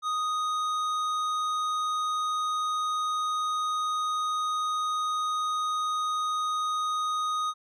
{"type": "tone with tanh clipping", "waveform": "sine", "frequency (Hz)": 1244.5, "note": "D#6", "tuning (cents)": 0, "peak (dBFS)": -28, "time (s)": [0.02, 7.54], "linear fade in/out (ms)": 50, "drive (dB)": 12, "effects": []}